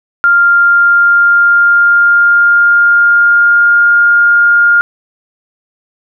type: tone with pitch glide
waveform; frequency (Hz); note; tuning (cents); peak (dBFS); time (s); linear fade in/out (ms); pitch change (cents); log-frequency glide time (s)
sine; 1396.9 to 1412.3; F6 to F6; 0 to +19; -4; 0.24-4.81; 0; +19; 0.51-3.88
effects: none